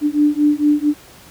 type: beating tone pair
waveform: sine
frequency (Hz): 293.7 / 298.1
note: D4 / D4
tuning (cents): 0 / +26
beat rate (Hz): 4.4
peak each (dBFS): -15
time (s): 0.01-0.94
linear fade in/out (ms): 50
effects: pink hiss -43 dBFS RMS until 1.3 s + high-pass 60 Hz 12 dB/octave